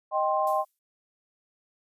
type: chord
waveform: sine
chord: C minor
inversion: first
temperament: equal with one note detuned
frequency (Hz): 622.3 / 784 / 1052.6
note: Eb5 / G5 / C6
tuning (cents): 0 / 0 / +10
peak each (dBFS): -27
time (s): 0.11-0.65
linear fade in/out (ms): 50
type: noise with exponential decay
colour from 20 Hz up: violet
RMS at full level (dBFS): -40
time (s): 0.47-0.79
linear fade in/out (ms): 2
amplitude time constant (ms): 69
effects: resampled to 32000 Hz